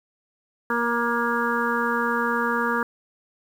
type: harmonic tone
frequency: 236 Hz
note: A#3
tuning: 22 cents sharp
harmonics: 1 / 2 / 4 / 5 / 6 / 7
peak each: -28 / -28 / -28 / -28 / -28 / -28 dBFS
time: 0.7-2.83 s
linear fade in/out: 2 ms
effects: 8-bit